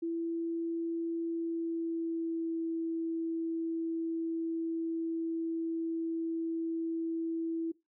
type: tone with pitch glide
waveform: sine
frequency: 333.3 to 328.9 Hz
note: E4 to E4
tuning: +19 to -4 cents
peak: -31 dBFS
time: 0.02-7.72 s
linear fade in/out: 10 ms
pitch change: -23 cents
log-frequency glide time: 1.24-2.59 s
effects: noise-tail reverb RT60 0.2 s tail -19 dB re dry